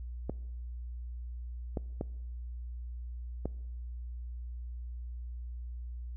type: clicks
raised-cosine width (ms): 2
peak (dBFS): -20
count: 4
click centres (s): 0.296 / 1.772 / 2.011 / 3.456
effects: noise-tail reverb RT60 1.0 s tail -23 dB re dry + added 60 Hz sine -38 dBFS peak until 6.16 s